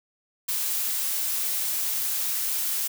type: noise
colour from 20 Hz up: blue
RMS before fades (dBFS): -27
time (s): 0.48-2.88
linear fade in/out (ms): 10
effects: none